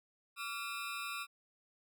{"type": "ring-modulated tone", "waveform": "20% pulse", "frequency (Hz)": 1268, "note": "D#6", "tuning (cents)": 32, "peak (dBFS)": -31, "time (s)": [0.36, 1.27], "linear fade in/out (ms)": 50, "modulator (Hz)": 116, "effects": []}